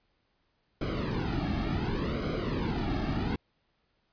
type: noise with flanger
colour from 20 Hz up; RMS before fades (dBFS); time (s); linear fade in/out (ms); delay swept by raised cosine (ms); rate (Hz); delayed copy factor
brown; -31; 0.81-3.36; 5; 1.1 to 2.04; 0.68; -0.85
effects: pink hiss -74 dBFS RMS until 4.12 s + resampled to 11025 Hz